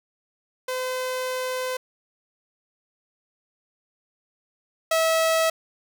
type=tone pair in turn; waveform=sawtooth; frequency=511 / 648.4 Hz; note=C5 / E5; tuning=-41 / -29 cents; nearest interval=major third; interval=412 cents; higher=second; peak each=-22 / -15 dBFS; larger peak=second; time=0.68-1.77 / 4.91-5.5 s; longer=first; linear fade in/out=5 ms; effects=none

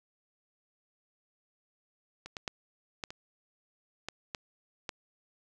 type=clicks; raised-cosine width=0.2 ms; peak=-26 / -21 / -16 / -18 / -25 / -19 / -18 / -18 dBFS; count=8; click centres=2.26 / 2.368 / 2.478 / 3.038 / 3.105 / 4.086 / 4.348 / 4.892 s; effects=none

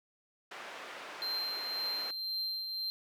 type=band-pass noise; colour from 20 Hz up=white; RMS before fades=-46 dBFS; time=0.51-2.11 s; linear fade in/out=5 ms; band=390 to 2100 Hz; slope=12 dB/octave
type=tone with tremolo; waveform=triangle; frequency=4146 Hz; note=C8; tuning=17 cents flat; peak=-31 dBFS; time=1.22-2.9 s; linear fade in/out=0 ms; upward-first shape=triangle; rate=1.9 Hz; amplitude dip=45%
effects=none

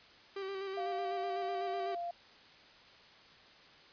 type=tone with vibrato; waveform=45% pulse; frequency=388.8 Hz; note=G4; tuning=14 cents flat; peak=-38 dBFS; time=0.36-1.95 s; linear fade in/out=5 ms; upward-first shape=square; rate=8 Hz; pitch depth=26 cents each way
type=tone with pitch glide; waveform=sine; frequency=700 to 692 Hz; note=F5 to F5; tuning=+4 to -16 cents; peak=-36 dBFS; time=0.77-2.11 s; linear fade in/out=5 ms; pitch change=-20 cents; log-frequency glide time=1.69-1.86 s
effects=white hiss -58 dBFS RMS until 3.92 s + resampled to 11025 Hz

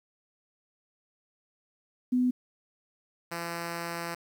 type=tone pair in turn; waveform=sine / 5% pulse; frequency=250 / 169.72 Hz; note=B3 / F3; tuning=+21 / -49 cents; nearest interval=perfect fifth; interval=670 cents; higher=first; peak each=-22 dBFS; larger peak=neither; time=2.12-2.31 / 3.31-4.15 s; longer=second; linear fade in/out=10 ms; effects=10-bit

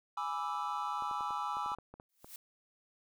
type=chord; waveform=triangle; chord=E dominant seventh; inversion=first; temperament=equal; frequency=830.6 / 987.8 / 1174.7 / 1318.5 Hz; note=G#5 / B5 / D6 / E6; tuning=0 / 0 / 0 / 0 cents; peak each=-38 dBFS; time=0.17-1.75 s; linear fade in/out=5 ms
type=clicks; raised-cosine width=1 ms; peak=-36 dBFS; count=11; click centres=1.023 / 1.112 / 1.208 / 1.307 / 1.569 / 1.661 / 1.718 / 1.786 / 1.94 / 1.999 / 2.245 s
type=noise with exponential growth; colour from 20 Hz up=blue; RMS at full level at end=-45 dBFS; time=2.09-2.36 s; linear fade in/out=2 ms; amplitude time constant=57 ms
effects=none

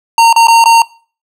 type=tone with dropouts; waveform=square; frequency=919 Hz; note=A#5; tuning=25 cents flat; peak=-4 dBFS; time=0.18-0.82 s; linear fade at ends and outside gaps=2 ms; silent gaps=0.328-0.362 / 0.471-0.482 / 0.641-0.657 s; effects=noise-tail reverb RT60 0.4 s tail -21 dB re dry + low-pass 10000 Hz 12 dB/octave

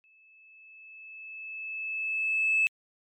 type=tone with exponential growth; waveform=sine; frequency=2610 Hz; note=E7; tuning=18 cents flat; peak=-19 dBFS; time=0.04-2.67 s; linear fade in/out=0 ms; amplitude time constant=570 ms; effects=tanh soft clip ceiling -17 dBFS + MP3 96 kbps

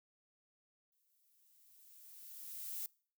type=noise with exponential growth; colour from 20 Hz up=violet; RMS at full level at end=-41 dBFS; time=0.92-2.86 s; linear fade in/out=1 ms; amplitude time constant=420 ms; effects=noise-tail reverb RT60 0.5 s tail -25 dB re dry

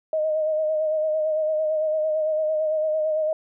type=tone with vibrato; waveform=sine; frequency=622.3 Hz; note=D#5; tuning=in tune; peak=-20 dBFS; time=0.13-3.33 s; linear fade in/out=2 ms; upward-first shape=sine; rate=8.9 Hz; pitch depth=33 cents each way; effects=none

